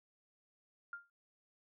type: tone with exponential decay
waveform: sine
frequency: 1400 Hz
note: F6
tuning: 4 cents sharp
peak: -39 dBFS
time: 0.93-1.1 s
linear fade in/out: 2 ms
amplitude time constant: 35 ms
effects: none